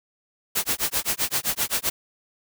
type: noise with tremolo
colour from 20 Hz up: white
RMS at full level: -22 dBFS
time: 0.55-1.9 s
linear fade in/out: 10 ms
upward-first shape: sine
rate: 7.7 Hz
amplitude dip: 100%
effects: none